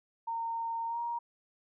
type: tone with pitch glide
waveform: sine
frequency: 918 to 941.6 Hz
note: A#5 to A#5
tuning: -27 to +17 cents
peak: -32 dBFS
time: 0.27-1.19 s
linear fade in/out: 10 ms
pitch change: +44 cents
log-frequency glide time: 0.87-0.99 s
effects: none